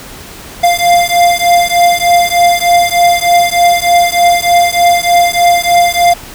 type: beating tone pair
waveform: square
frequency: 696 / 699.3 Hz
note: F5 / F5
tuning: -6 / +2 cents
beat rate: 3.3 Hz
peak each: -10 dBFS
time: 0.63-6.14 s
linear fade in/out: 10 ms
effects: pink hiss -30 dBFS RMS until 6.34 s